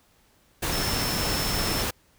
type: tone in noise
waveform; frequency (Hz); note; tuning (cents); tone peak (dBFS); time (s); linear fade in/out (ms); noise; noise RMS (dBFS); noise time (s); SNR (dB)
sine; 5320; E8; +15; -31; 0.72-1.83; 10; pink; -27; 0.62-1.91; -7
effects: pink hiss -62 dBFS RMS until 2.18 s